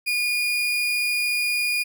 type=tone; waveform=35% pulse; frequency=2439 Hz; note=D#7; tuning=35 cents flat; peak=-19 dBFS; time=0.06-1.84 s; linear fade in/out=20 ms; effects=none